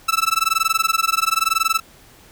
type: tone with amplitude modulation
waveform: sawtooth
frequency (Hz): 1318.5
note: E6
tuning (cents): 0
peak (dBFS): -9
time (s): 0.08-1.8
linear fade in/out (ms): 10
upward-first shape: sine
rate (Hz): 21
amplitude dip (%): 100
effects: pink hiss -48 dBFS RMS until 2.31 s